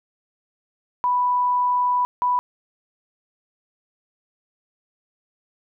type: tone bursts at uneven times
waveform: sine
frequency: 987.8 Hz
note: B5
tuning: in tune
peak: -17 dBFS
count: 2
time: 1.04-2.05 / 2.22-2.39 s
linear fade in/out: 0 ms
effects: none